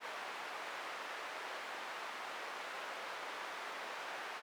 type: band-pass noise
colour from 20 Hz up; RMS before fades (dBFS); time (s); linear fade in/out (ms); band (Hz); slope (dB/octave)
white; -45; 0-4.42; 50; 560 to 1700; 12
effects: none